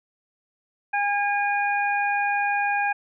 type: harmonic tone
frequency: 814 Hz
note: G#5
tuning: 35 cents flat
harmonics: 1 / 2 / 3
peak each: -23 / -26 / -28 dBFS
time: 0.93-2.93 s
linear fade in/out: 10 ms
effects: none